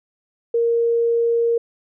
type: tone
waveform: sine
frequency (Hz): 466.2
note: A#4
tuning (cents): 0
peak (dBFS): -15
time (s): 0.54-1.58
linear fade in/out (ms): 5
effects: none